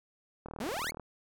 click train, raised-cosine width 1 ms, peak -28 dBFS, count 22, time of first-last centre 0.46-0.997 s, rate 39.1 Hz
sawtooth exponential sweep, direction up, 191.5 to 2349 Hz, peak -30 dBFS, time 0.6-0.91 s, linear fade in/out 5 ms
effects none

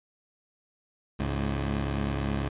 15% pulse tone pair together, 69.3 / 105.69 Hz, C#2 / G#2, 0 / +31 cents, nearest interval perfect fifth, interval 731 cents, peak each -22 / -27 dBFS, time 1.19-2.49 s, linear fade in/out 10 ms, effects resampled to 8000 Hz

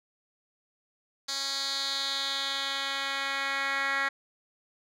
10% pulse tone with band-pass filter sweep, 274.6 Hz, C#4, 16 cents flat, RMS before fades -31 dBFS, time 1.28-4.09 s, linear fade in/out 10 ms, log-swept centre 5000 to 2000 Hz, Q 2.8, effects none

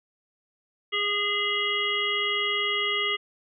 harmonic tone, 410.7 Hz, G#4, 19 cents flat, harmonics 1 / 3 / 5 / 7 / 8, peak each -33 / -32 / -28 / -28 / -32 dBFS, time 0.92-3.17 s, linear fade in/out 20 ms, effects none

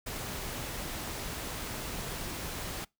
pink noise, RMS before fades -38 dBFS, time 0.06-2.85 s, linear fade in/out 10 ms, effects noise-tail reverb RT60 0.2 s tail -24 dB re dry

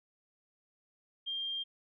sine tone, 3196 Hz, G7, 33 cents sharp, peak -34 dBFS, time 1.26-1.64 s, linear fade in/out 20 ms, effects none

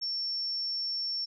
sine tone, 5440 Hz, F8, 46 cents flat, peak -30 dBFS, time 0.01-1.26 s, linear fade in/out 20 ms, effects none

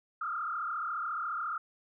sine tone with frequency modulation, 1310 Hz, E6, 11 cents flat, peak -32 dBFS, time 0.21-1.58 s, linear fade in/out 5 ms, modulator 34.3 Hz, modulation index 3, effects none

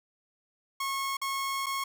sawtooth tone with dropouts, 1091 Hz, C#6, 28 cents flat, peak -26 dBFS, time 0.8-1.84 s, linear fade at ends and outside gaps 5 ms, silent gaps 1.17-1.215 / 1.661-1.665 s, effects none

